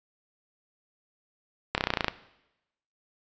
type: slowing click train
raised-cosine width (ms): 0.3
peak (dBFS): -8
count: 11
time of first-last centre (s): 1.75-2.082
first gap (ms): 29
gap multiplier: 1.03
effects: noise-tail reverb RT60 0.9 s tail -17 dB re dry + resampled to 16000 Hz